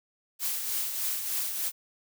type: noise with tremolo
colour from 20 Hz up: blue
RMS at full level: -29 dBFS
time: 0.39-1.72 s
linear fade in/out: 50 ms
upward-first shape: triangle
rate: 3.3 Hz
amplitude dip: 50%
effects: none